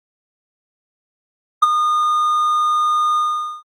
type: tone with ADSR envelope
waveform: triangle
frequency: 1222 Hz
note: D#6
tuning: 32 cents flat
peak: -3 dBFS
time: 1.62-3.63 s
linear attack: 10 ms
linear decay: 24 ms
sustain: -9 dB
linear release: 460 ms
effects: Opus 48 kbps